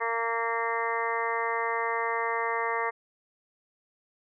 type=harmonic tone; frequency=230 Hz; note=A#3; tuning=23 cents flat; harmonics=2 / 3 / 4 / 5 / 6 / 7 / 8 / 9; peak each=-33 / -37 / -32 / -32 / -43 / -41 / -34 / -36 dBFS; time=0-2.91 s; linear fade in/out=20 ms; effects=none